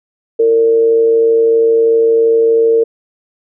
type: tone with amplitude modulation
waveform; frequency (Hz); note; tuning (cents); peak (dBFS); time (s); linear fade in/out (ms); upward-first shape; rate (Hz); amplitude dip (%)
sine; 456.3; A#4; -37; -5; 0.39-2.84; 10; sine; 123; 40
effects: none